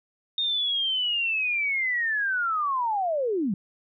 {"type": "linear sweep", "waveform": "sine", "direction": "down", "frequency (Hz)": [3694, 174.61], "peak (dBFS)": -23, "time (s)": [0.38, 3.54], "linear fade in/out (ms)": 2, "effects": []}